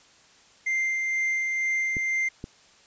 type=tone with tremolo; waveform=triangle; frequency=2093 Hz; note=C7; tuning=in tune; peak=-21 dBFS; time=0.66-2.29 s; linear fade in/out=10 ms; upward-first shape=sine; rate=2.1 Hz; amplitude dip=25%
type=clicks; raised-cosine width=3 ms; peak=-21 dBFS; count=2; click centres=1.968 / 2.441 s
effects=white hiss -56 dBFS RMS until 2.86 s + resampled to 16000 Hz